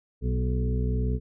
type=harmonic tone with a mistuned harmonic; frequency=61.74 Hz; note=B1; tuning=in tune; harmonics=1 / 2 / 3 / 4 / 6 / 7; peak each=-25 / -29 / -35 / -35 / -43 / -36 dBFS; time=0.21-1.2 s; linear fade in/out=50 ms; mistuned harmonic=3; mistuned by=+30 cents; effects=none